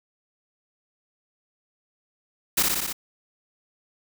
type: noise with echo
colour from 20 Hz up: white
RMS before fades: -20 dBFS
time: 2.57-2.63 s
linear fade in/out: 10 ms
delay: 60 ms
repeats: 5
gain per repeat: -2 dB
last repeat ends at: 2.93 s
effects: none